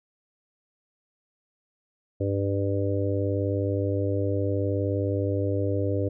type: harmonic tone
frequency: 99.3 Hz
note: G2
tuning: 23 cents sharp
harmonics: 1 / 3 / 4 / 5 / 6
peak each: -26 / -30 / -32 / -30 / -34 dBFS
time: 2.2-6.09 s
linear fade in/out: 10 ms
effects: none